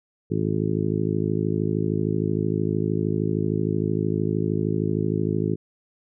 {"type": "harmonic tone", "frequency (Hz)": 53.1, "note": "G#1", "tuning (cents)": 39, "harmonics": [2, 3, 4, 5, 6, 7, 8], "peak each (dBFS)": [-28, -26, -30, -30, -30, -29, -31], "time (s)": [0.3, 5.56], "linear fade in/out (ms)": 20, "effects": []}